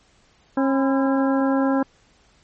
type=harmonic tone with a mistuned harmonic; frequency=270.5 Hz; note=C#4; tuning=42 cents flat; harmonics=1 / 2 / 3 / 4 / 5 / 6; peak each=-18 / -24 / -28 / -30 / -32 / -34 dBFS; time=0.57-1.83 s; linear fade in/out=5 ms; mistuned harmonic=4; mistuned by=-110 cents; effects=pink hiss -58 dBFS RMS until 2.43 s + MP3 32 kbps

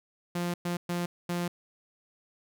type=tone bursts at uneven times; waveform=sawtooth; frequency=174.61 Hz; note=F3; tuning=in tune; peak=-25 dBFS; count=4; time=0.35-0.54 / 0.65-0.77 / 0.89-1.06 / 1.29-1.48 s; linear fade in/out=5 ms; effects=none

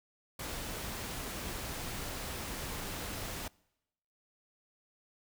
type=noise; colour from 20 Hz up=pink; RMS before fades=-40 dBFS; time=0.39-3.48 s; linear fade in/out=5 ms; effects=noise-tail reverb RT60 0.9 s tail -25 dB re dry

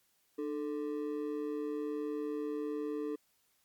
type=ring-modulated tone; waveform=triangle; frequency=370 Hz; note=F#4; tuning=in tune; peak=-29 dBFS; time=0.38-3.16 s; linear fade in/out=10 ms; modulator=69.4 Hz; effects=white hiss -73 dBFS RMS until 3.64 s + MP3 96 kbps

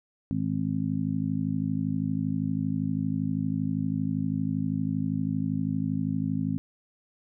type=harmonic tone; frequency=52.6 Hz; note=G#1; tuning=23 cents sharp; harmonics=2 / 3 / 4 / 5; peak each=-34 / -30 / -31 / -30 dBFS; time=0.31-6.58 s; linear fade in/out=0 ms; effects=none

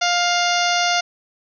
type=harmonic tone with a mistuned harmonic; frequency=703 Hz; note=F5; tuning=11 cents sharp; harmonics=1 / 2 / 3 / 4 / 5 / 6 / 7 / 8 / 9; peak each=-20 / -23 / -25 / -26 / -27 / -28 / -28 / -29 / -30 dBFS; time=0.01-1.01 s; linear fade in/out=10 ms; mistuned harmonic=6; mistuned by=+46 cents; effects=none

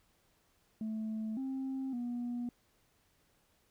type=tone with pitch steps; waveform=sine; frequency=218.7 / 265.8 / 241.6 Hz; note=A3 / C4 / B3; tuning=-10 / +27 / -38 cents; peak=-33 dBFS; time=0.81-2.49 s; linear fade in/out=2 ms; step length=560 ms; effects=tanh soft clip ceiling -33 dBFS + pink hiss -72 dBFS RMS until 3.7 s

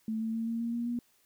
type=tone with pitch steps; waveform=sine; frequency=220.5 / 223.6 / 226.7 / 229.9 / 233.1 / 236.3 / 239.6 Hz; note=A3 / A3 / A#3 / A#3 / A#3 / A#3 / A#3; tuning=+4 / +28 / -48 / -24 / 0 / +24 / +48 cents; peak=-30 dBFS; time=0.08-0.99 s; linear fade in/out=2 ms; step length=130 ms; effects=white hiss -68 dBFS RMS until 1.25 s

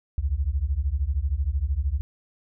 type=beating tone pair; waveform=sine; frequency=63.5 / 76.5 Hz; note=B1 / D#2; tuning=+49 / -29 cents; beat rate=13 Hz; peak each=-25 dBFS; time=0.18-2.01 s; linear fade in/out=0 ms; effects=none

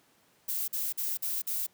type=noise bursts; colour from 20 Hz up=violet; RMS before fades=-32 dBFS; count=5; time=0.48-1.668 s; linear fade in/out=10 ms; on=200 ms; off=47 ms; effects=pink hiss -65 dBFS RMS until 1.73 s + high-pass 150 Hz 12 dB/octave

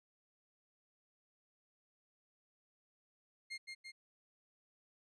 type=tone with echo; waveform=30% pulse; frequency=2124 Hz; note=C7; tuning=25 cents sharp; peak=-39 dBFS; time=3.5-3.58 s; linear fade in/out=20 ms; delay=170 ms; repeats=2; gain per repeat=-3 dB; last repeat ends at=3.92 s; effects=resampled to 22050 Hz

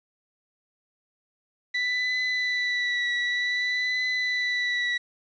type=tone with vibrato; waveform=35% pulse; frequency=1975.5 Hz; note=B6; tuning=in tune; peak=-22 dBFS; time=1.74-4.98 s; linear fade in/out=10 ms; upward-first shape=triangle; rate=0.54 Hz; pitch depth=29 cents each way; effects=resampled to 16000 Hz + 9-bit

